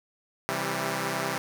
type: chord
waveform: 5% pulse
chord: C major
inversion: none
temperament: equal with one note detuned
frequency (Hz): 132.41 / 164.81 / 196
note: C3 / E3 / G3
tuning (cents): +21 / 0 / 0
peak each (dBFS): -21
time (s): 0.49-1.38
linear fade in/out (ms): 0
effects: none